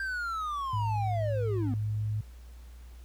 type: linear sweep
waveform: triangle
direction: down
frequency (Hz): 1593 to 233.1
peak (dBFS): -29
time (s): 0-1.74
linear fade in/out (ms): 2
type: tone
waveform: sine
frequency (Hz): 106.5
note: G#2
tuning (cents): +44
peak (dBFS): -28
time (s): 0.73-2.21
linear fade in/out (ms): 5
effects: added 60 Hz sine -45 dBFS peak until 3.04 s + pink hiss -61 dBFS RMS until 3.04 s